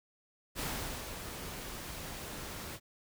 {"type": "noise with ADSR envelope", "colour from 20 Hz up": "pink", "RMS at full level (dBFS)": -36, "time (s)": [0.55, 2.8], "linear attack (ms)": 46, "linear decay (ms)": 440, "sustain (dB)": -7, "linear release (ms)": 58, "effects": []}